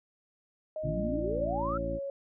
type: tone with pitch glide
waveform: sine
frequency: 622.3 to 554.4 Hz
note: D#5 to C#5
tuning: 0 to 0 cents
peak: -33 dBFS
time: 0.76-2.1 s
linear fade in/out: 2 ms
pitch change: -200 cents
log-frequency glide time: 0.95-1.74 s
type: harmonic tone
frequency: 56.6 Hz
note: A1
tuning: 50 cents sharp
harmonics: 1 / 2 / 3 / 4 / 5 / 6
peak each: -37 / -42 / -41 / -43 / -40 / -41 dBFS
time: 0.82-2 s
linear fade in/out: 50 ms
type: exponential sweep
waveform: sine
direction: up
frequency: 130.81 to 1396.9 Hz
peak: -32 dBFS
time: 0.84-1.78 s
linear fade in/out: 10 ms
effects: none